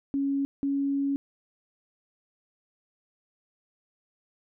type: tone pair in turn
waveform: sine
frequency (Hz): 277.2 / 278.4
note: C#4 / C#4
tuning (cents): 0 / +8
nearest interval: unison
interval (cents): 8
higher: second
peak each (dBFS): -24 / -24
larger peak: neither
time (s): 0.14-0.45 / 0.63-1.16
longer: second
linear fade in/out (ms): 0
effects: none